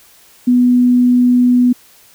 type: tone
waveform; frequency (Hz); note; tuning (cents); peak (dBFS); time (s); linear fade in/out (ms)
sine; 246.9; B3; 0; -7; 0.47-1.73; 10
effects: white hiss -46 dBFS RMS until 2.14 s